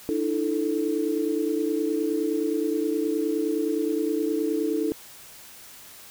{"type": "chord", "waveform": "sine", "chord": "D suspended second", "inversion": "none", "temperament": "equal with one note detuned", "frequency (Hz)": [300, 329.6, 440], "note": ["D4", "E4", "A4"], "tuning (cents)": [37, 0, 0], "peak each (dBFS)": -27, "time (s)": [0.09, 4.92], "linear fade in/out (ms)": 0, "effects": ["white hiss -46 dBFS RMS until 6.1 s"]}